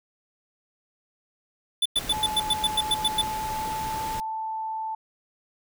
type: tone bursts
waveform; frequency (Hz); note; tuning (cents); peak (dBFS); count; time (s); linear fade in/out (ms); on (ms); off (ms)
square; 3495; A7; -12; -20; 11; 1.82-3.216; 5; 36; 100
type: noise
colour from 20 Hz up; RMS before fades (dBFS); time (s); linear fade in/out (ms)
pink; -36; 1.96-4.2; 0
type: tone with pitch glide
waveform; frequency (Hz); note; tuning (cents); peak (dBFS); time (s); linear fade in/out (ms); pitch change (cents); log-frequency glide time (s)
sine; 860 to 881.1; A5 to A5; -40 to +2; -28; 2.12-4.95; 5; +42; 2.76-4.27
effects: none